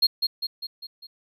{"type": "tone with echo", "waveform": "triangle", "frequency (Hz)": 4251, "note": "C8", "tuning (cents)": 27, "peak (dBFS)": -14, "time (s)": [0.02, 0.07], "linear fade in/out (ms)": 10, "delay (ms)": 200, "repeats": 5, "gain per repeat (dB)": -5, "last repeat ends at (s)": 1.07, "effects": []}